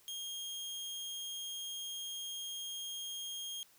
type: tone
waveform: sawtooth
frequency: 3240 Hz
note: G#7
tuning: 43 cents flat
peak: -37 dBFS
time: 0.08-3.63 s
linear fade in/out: 0 ms
effects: white hiss -65 dBFS RMS until 3.78 s